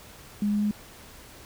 sine tone with pitch steps, 206.1 / 207.4 / 208.7 Hz, G#3 / G#3 / G#3, -13 / -2 / +9 cents, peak -22 dBFS, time 0.42-0.711 s, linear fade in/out 2 ms, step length 97 ms, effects pink hiss -48 dBFS RMS until 1.45 s

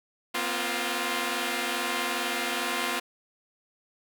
5% pulse chord, Bb suspended second, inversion none, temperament equal with one note detuned, 239.2 / 261.6 / 349.2 Hz, Bb3 / C4 / F4, +45 / 0 / 0 cents, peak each -21 / -22 / -19 dBFS, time 0.34-3 s, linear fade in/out 10 ms, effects none

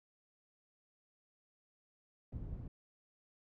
white low-pass noise, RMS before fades -44 dBFS, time 2.32-2.68 s, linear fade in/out 5 ms, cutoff 100 Hz, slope 12 dB/octave, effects none

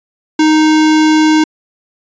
square tone, 310.7 Hz, D#4, 2 cents flat, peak -7 dBFS, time 0.39-1.44 s, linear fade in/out 5 ms, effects resampled to 16000 Hz

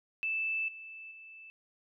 sine tone with level steps, 2637 Hz, E7, in tune, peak -30 / -44 / -48 dBFS, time 0.23-1.5 s, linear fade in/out 0 ms, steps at 0.68 / 1.11 s, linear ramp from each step 5 ms, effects none

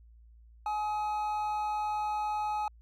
triangle tone pair together, 845 / 1266.1 Hz, G#5 / D#6, +30 / +30 cents, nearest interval perfect fifth, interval 700 cents, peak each -28 / -38 dBFS, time 0.66-2.68 s, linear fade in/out 2 ms, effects added 57 Hz sine -53 dBFS peak until 2.81 s

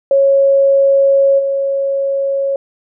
sine tone with level steps, 550 Hz, C#5, 14 cents flat, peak -7 / -13 dBFS, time 0.11-2.56 s, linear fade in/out 2 ms, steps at 1.38 s, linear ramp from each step 20 ms, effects none

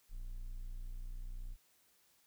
triangle tone, 30.21 Hz, B0, 37 cents flat, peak -39 dBFS, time 0.09-1.57 s, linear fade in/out 50 ms, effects white hiss -71 dBFS RMS until 2.26 s

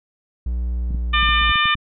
triangle tone with pitch glide, 60.1 to 58.49 Hz, B1 to A#1, -46 to +7 cents, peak -18 dBFS, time 0.46-1.52 s, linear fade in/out 5 ms, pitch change -47 cents, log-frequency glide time 0.75-1.32 s
clicks, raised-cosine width 5 ms, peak -19 dBFS, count 9, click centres 0.908 / 0.947 / 1.23 / 1.29 / 1.415 / 1.495 / 1.557 / 1.656 / 1.753 s
harmonic tone, 599 Hz, D5, 34 cents sharp, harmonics 2 / 3 / 4 / 5 / 6, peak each -19 / -21 / -22 / -23 / -24 dBFS, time 1.13-1.75 s, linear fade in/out 10 ms
effects none

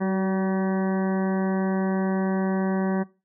harmonic tone with a mistuned harmonic, 191 Hz, G3, 45 cents flat, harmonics 1 / 2 / 3 / 4 / 5 / 6 / 8 / 9 / 10, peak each -23 / -29 / -33 / -35 / -37 / -39 / -41 / -42 / -43 dBFS, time 0-3.04 s, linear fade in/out 20 ms, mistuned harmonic 2, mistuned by -26 cents, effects noise-tail reverb RT60 0.3 s tail -21 dB re dry

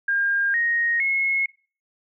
sine tone with pitch steps, 1609 / 1869.7 / 2173 Hz, G6 / A#6 / C#7, +45 / +5 / -35 cents, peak -19 dBFS, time 0.08-1.46 s, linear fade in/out 5 ms, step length 460 ms, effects noise-tail reverb RT60 0.4 s tail -22 dB re dry

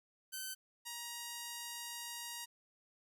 5% pulse tone pair in turn, 1533 / 946.7 Hz, G6 / A#5, -39 / +26 cents, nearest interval minor sixth, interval 835 cents, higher first, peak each -30 / -31 dBFS, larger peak first, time 0.32-0.55 / 0.85-2.46 s, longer second, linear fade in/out 20 ms, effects none

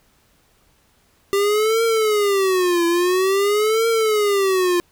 square tone with vibrato, 394.5 Hz, G4, 11 cents sharp, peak -16 dBFS, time 1.33-4.8 s, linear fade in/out 0 ms, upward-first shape triangle, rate 0.49 Hz, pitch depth 270 cents each way, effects pink hiss -59 dBFS RMS until 4.91 s

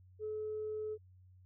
sine tone, 429.3 Hz, A4, 43 cents flat, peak -36 dBFS, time 0.19-0.98 s, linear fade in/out 50 ms, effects tanh soft clip ceiling -32 dBFS + added 92 Hz sine -58 dBFS peak until 1.45 s

